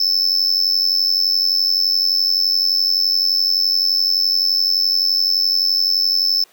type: tone with amplitude modulation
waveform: triangle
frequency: 5270 Hz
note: E8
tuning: 1 cent flat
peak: -9 dBFS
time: 0-6.44 s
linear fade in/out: 5 ms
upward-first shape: sine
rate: 91.7 Hz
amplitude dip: 85%
effects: pink hiss -51 dBFS RMS until 6.52 s + high-pass 400 Hz 12 dB/octave